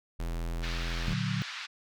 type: tone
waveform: square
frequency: 41.99 Hz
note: E1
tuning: 33 cents sharp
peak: -32 dBFS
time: 0.19-1.14 s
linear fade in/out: 10 ms
type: band-pass noise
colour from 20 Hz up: pink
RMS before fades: -40 dBFS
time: 0.62-1.67 s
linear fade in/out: 20 ms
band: 1300 to 4900 Hz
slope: 24 dB/octave
type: chord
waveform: sine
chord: Bb augmented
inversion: none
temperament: equal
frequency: 116.54 / 146.83 / 185 Hz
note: Bb2 / D3 / F#3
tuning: 0 / 0 / 0 cents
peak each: -33 dBFS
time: 1.08-1.42 s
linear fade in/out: 0 ms
effects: none